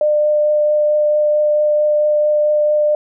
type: tone with vibrato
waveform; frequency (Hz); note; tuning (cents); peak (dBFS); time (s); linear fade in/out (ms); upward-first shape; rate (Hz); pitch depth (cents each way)
sine; 600; D5; +37; -11; 0.01-2.95; 2; triangle; 4.5; 9
effects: none